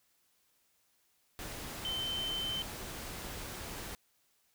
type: tone in noise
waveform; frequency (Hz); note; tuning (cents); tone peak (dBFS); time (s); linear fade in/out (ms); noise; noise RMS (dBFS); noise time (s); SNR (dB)
sine; 3083; G7; -29; -34; 1.85-2.62; 0; pink; -43; 1.39-3.95; +6
effects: white hiss -73 dBFS RMS until 4.54 s